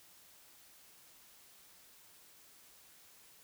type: silence
effects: white hiss -61 dBFS RMS until 3.43 s